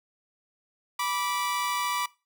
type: tone pair together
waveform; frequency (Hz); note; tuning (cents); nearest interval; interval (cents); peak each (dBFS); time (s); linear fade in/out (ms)
sawtooth; 980.5 / 1166; B5 / D6; -13 / -13; minor third; 300; -26; 0.99-2.06; 5
effects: noise-tail reverb RT60 0.3 s tail -21 dB re dry